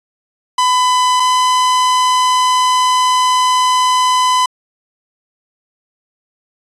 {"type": "tone pair in turn", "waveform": "45% pulse", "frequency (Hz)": [1003, 1008], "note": ["B5", "B5"], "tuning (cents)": [26, 35], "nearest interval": "unison", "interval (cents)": 9, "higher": "second", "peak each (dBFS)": -10, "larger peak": "neither", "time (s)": [[0.58, 1.2], [1.2, 4.46]], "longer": "second", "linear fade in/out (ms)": 5, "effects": ["resampled to 22050 Hz"]}